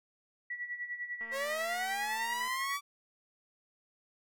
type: tone with tremolo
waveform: sine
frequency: 1945 Hz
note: B6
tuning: 27 cents flat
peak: -34 dBFS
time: 0.5-2.77 s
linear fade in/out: 5 ms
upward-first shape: sine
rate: 10 Hz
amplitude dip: 70%
type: click train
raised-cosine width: 0.5 ms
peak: -38 dBFS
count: 290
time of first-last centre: 1.21-2.478 s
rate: 228 Hz
type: linear sweep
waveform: sawtooth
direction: up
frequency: 523.3 to 1158 Hz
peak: -30 dBFS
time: 1.31-2.81 s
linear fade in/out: 50 ms
effects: none